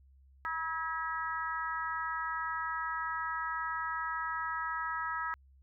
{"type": "harmonic tone with a mistuned harmonic", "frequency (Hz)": 321.8, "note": "E4", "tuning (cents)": -42, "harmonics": [3, 4, 5, 6], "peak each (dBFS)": [-39, -36, -39, -43], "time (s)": [0.45, 5.34], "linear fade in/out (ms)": 0, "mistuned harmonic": 5, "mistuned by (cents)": 38, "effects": ["added 67 Hz sine -58 dBFS peak until 5.62 s"]}